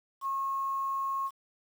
sine tone with quantisation, 1086 Hz, C#6, 36 cents flat, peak -29 dBFS, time 0.21-1.31 s, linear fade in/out 50 ms, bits 9, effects none

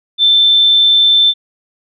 sine tone, 3545 Hz, A7, 12 cents sharp, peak -6 dBFS, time 0.18-1.34 s, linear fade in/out 50 ms, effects none

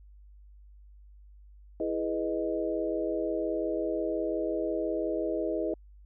sine chord, E major seventh, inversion none, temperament equal, 329.6 / 415.3 / 493.9 / 622.3 Hz, E4 / G#4 / B4 / D#5, 0 / 0 / 0 / 0 cents, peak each -32 / -34 / -35 / -33 dBFS, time 1.8-5.74 s, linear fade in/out 2 ms, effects added 50 Hz sine -50 dBFS peak until 6.05 s

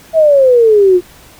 sine exponential sweep, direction down, 659.3 to 349.2 Hz, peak -4 dBFS, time 0.13-1.01 s, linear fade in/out 50 ms, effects pink hiss -40 dBFS RMS until 1.39 s

